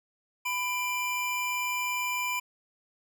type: tone pair together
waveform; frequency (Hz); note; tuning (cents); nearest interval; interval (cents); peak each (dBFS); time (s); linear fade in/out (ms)
square; 996.9 / 2371; B5 / D7; +16 / +16; octave + minor third; 1500; -33 / -31; 0.45-2.4; 10
effects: none